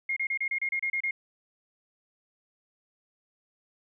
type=tone bursts; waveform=sine; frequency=2140 Hz; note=C7; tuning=38 cents sharp; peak=-26 dBFS; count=10; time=0.09-1.11 s; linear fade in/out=5 ms; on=75 ms; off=30 ms; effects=none